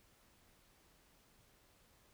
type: silence
effects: pink hiss -69 dBFS RMS until 2.13 s